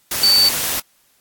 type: tone in noise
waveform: sine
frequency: 4549 Hz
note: C#8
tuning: 44 cents sharp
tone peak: -10 dBFS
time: 0.23-0.49 s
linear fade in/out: 5 ms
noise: white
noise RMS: -21 dBFS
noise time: 0.11-0.8 s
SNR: +8 dB
effects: white hiss -58 dBFS RMS until 1.2 s + AAC 64 kbps